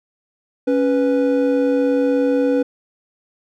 triangle tone pair together, 277.2 / 493.9 Hz, C#4 / B4, 0 / 0 cents, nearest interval minor seventh, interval 1000 cents, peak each -15 dBFS, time 0.67-2.63 s, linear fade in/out 10 ms, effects none

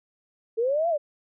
sine linear two-way sweep, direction up then down, 434.8 to 698.5 to 558 Hz, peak -21 dBFS, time 0.57-0.98 s, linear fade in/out 20 ms, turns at 0.89 s, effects none

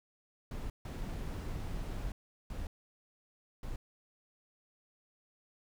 brown noise bursts at uneven times, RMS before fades -39 dBFS, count 4, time 0.51-0.7 / 0.85-2.12 / 2.5-2.67 / 3.63-3.76 s, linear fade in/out 2 ms, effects none

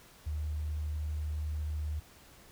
sine tone, 76 Hz, D#2, 40 cents flat, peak -32 dBFS, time 0.26-2 s, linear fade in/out 10 ms, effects pink hiss -57 dBFS RMS until 2.51 s

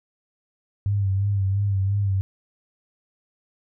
sine tone with vibrato, 98.8 Hz, G2, 14 cents sharp, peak -19 dBFS, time 0.86-2.21 s, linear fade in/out 0 ms, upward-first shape sine, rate 2.9 Hz, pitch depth 51 cents each way, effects none

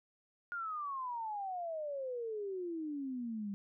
sine exponential sweep, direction down, 1437 to 195.8 Hz, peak -37 dBFS, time 0.52-3.54 s, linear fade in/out 0 ms, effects none

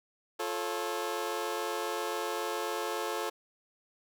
20% pulse chord, F augmented, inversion none, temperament just, 349.2 / 436.5 / 545.7 Hz, F4 / A4 / C#5, 0 / -14 / -27 cents, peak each -33 / -30 / -33 dBFS, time 0.39-3.3 s, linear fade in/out 10 ms, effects none

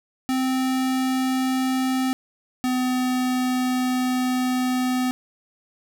square tone pair in turn, 259.9 / 253.4 Hz, C4 / B3, -11 / +45 cents, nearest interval unison, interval 44 cents, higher first, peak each -21 dBFS, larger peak neither, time 0.29-2.13 / 2.64-5.11 s, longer second, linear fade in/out 0 ms, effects none

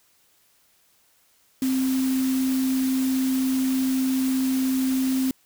sine tone in noise, 261.6 Hz, C4, in tune, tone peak -20 dBFS, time 1.62-5.31 s, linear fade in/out 2 ms, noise white, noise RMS -35 dBFS, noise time 1.62-5.31 s, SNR +12 dB, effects white hiss -62 dBFS RMS until 5.45 s

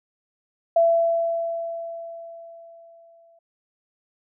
sine tone with exponential decay, 670 Hz, E5, 28 cents sharp, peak -13 dBFS, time 0.76-3.39 s, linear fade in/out 5 ms, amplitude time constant 570 ms, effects none

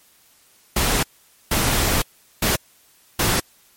pink noise bursts at uneven times, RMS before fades -19 dBFS, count 4, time 0.76-1.03 / 1.51-2.02 / 2.42-2.56 / 3.19-3.4 s, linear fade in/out 5 ms, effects white hiss -55 dBFS RMS until 3.76 s + MP3 64 kbps

